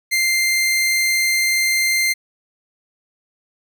sawtooth tone, 2093 Hz, C7, in tune, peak -12 dBFS, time 0.11-2.14 s, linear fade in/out 20 ms, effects none

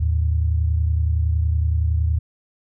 sine tone pair together, 78 / 108.75 Hz, D#2 / A2, +5 / -20 cents, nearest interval tritone, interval 575 cents, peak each -17 / -24 dBFS, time 0-2.19 s, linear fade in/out 10 ms, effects none

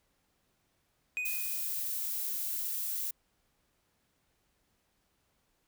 triangle tone with exponential decay, 2489 Hz, D#7, in tune, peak -28 dBFS, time 1.17-1.86 s, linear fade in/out 0 ms, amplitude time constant 150 ms
violet noise, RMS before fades -35 dBFS, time 1.25-3.11 s, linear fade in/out 5 ms
effects pink hiss -75 dBFS RMS until 5.67 s

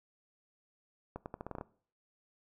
accelerating click train, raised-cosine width 1 ms, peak -26 dBFS, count 9, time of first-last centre 1.16-1.611 s, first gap 99 ms, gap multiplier 0.83, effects noise-tail reverb RT60 0.5 s tail -20 dB re dry

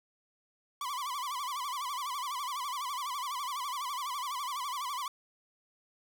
45% pulse tone with vibrato, 1074 Hz, C6, 45 cents sharp, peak -34 dBFS, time 0.81-5.08 s, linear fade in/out 2 ms, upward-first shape sine, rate 12 Hz, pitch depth 160 cents each way, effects none

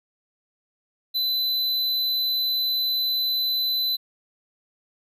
square tone, 4015 Hz, B7, 28 cents sharp, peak -22 dBFS, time 1.14-3.97 s, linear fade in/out 20 ms, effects none

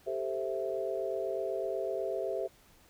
sine chord, A minor seventh, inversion third, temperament equal, 392 / 440 / 523.3 / 659.3 Hz, G4 / A4 / C5 / E5, 0 / 0 / 0 / 0 cents, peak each -36 / -39 / -37 / -36 dBFS, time 0.06-2.48 s, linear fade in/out 20 ms, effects pink hiss -62 dBFS RMS until 2.89 s

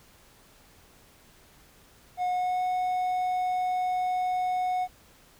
triangle tone with pitch glide, 725 to 733 Hz, F#5 to F#5, -35 to -16 cents, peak -23 dBFS, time 2.17-4.88 s, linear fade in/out 50 ms, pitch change +19 cents, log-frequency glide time 2.29-2.63 s, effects pink hiss -57 dBFS RMS until 5.39 s

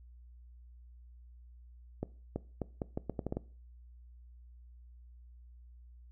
accelerating click train, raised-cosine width 2 ms, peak -21 dBFS, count 10, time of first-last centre 2.03-3.37 s, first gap 330 ms, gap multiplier 0.78, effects noise-tail reverb RT60 0.4 s tail -20 dB re dry + added 60 Hz sine -52 dBFS peak until 6.11 s

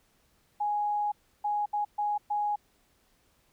sine tone bursts at uneven times, 830.6 Hz, G#5, in tune, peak -26 dBFS, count 5, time 0.6-1.12 / 1.44-1.66 / 1.73-1.85 / 1.98-2.18 / 2.3-2.56 s, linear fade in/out 10 ms, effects pink hiss -68 dBFS RMS until 3.52 s

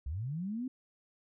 sine linear sweep, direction up, 60.5 to 265 Hz, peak -34 dBFS, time 0.06-0.68 s, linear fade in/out 5 ms, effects none

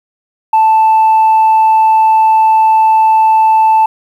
sine tone, 880 Hz, A5, in tune, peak -3 dBFS, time 0.53-3.86 s, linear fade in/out 5 ms, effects tanh soft clip ceiling -3 dBFS + 7-bit

